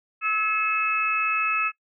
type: harmonic tone with a mistuned harmonic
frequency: 432.3 Hz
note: A4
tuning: 31 cents flat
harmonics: 3 / 4 / 5 / 6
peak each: -25 / -34 / -34 / -24 dBFS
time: 0.21-1.72 s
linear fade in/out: 50 ms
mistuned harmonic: 4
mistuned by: -34 cents
effects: noise-tail reverb RT60 0.1 s tail -21 dB re dry